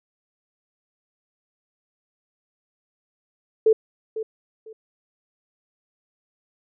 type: tone with echo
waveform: sine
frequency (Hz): 440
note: A4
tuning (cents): 0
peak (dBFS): -12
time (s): 3.66-3.73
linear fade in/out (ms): 5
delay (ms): 500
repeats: 2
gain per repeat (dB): -13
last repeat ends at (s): 4.73
effects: none